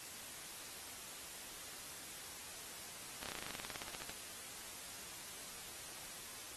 slowing click train, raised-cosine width 0.2 ms, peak -25 dBFS, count 19, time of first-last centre 3.23-4.095 s, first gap 28 ms, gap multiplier 1.06, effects white hiss -50 dBFS RMS until 6.56 s + AAC 32 kbps

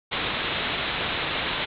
white low-pass noise, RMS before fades -28 dBFS, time 0.11-1.66 s, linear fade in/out 20 ms, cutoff 3900 Hz, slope 96 dB/octave, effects none

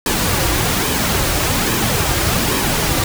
pink noise with flanger, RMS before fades -17 dBFS, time 0.06-3.04 s, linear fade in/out 2 ms, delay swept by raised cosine 1.4 to 4.7 ms, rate 1.2 Hz, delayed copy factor -0.5, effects none

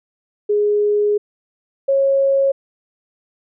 sine tone pair in turn, 415.3 / 546.9 Hz, G#4 / C#5, 0 / -23 cents, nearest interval perfect fourth, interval 477 cents, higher second, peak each -13 / -12 dBFS, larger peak second, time 0.49-1.18 / 1.88-2.52 s, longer first, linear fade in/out 10 ms, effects none

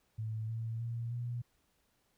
sine tone with pitch steps, 110 / 113.35 / 116.81 / 120.37 Hz, A2 / A#2 / A#2 / B2, 0 / -48 / +4 / -44 cents, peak -35 dBFS, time 0.18-1.42 s, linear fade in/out 10 ms, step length 310 ms, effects pink hiss -75 dBFS RMS until 2.17 s

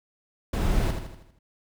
brown noise with echo, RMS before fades -24 dBFS, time 0.53-0.91 s, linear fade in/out 5 ms, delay 80 ms, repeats 6, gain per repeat -6 dB, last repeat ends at 1.39 s, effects none

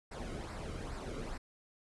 brown noise with flanger, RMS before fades -42 dBFS, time 0.11-1.38 s, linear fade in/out 10 ms, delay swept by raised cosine 0.3 to 1.18 ms, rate 2.4 Hz, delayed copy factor -0.6, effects resampled to 24000 Hz

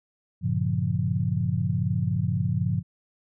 sine chord, G half-diminished seventh, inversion none, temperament equal with one note detuned, 98 / 116.54 / 140.53 / 174.61 Hz, G2 / Bb2 / Db3 / F3, 0 / 0 / +24 / 0 cents, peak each -28 dBFS, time 0.41-2.83 s, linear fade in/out 50 ms, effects none

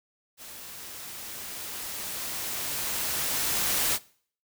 white noise with level ramp, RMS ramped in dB -44 to -25 dBFS, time 0.37-3.99 s, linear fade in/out 50 ms, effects noise-tail reverb RT60 0.5 s tail -21 dB re dry

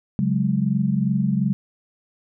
sine chord, C# suspended fourth, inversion none, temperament equal, 138.59 / 185 / 207.7 Hz, C#3 / F#3 / G#3, 0 / 0 / 0 cents, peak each -23 / -22 / -22 dBFS, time 0.19-1.53 s, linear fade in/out 0 ms, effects none

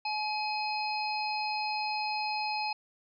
harmonic tone with a mistuned harmonic, 842 Hz, G#5, 24 cents sharp, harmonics 1 / 3 / 5 / 6, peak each -32 / -36 / -39 / -40 dBFS, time 0.05-2.73 s, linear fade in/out 5 ms, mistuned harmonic 1, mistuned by +17 cents, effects none

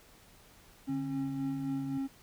triangle tone with tremolo, 270.8 Hz, C#4, 40 cents flat, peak -29 dBFS, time 0.87-2.08 s, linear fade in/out 20 ms, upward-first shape sine, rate 3.8 Hz, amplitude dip 40%
sine tone with vibrato, 144.5 Hz, D3, 28 cents flat, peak -39 dBFS, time 0.89-1.98 s, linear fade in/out 5 ms, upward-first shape square, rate 1.8 Hz, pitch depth 25 cents each way
effects pink hiss -59 dBFS RMS until 2.22 s

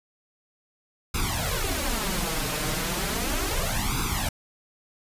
pink noise with flanger, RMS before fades -27 dBFS, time 1.14-4.29 s, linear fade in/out 5 ms, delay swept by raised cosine 0.8 to 6.6 ms, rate 0.35 Hz, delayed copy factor +0.95, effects resampled to 32000 Hz

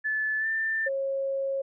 sine tone with pitch glide, 1736 to 1782.7 Hz, A6 to A6, -24 to +22 cents, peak -25 dBFS, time 0.04-0.89 s, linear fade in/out 20 ms, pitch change +46 cents, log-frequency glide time 0.39-0.47 s
sine tone, 544 Hz, C#5, 33 cents flat, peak -26 dBFS, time 0.86-1.62 s, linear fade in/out 10 ms
effects none

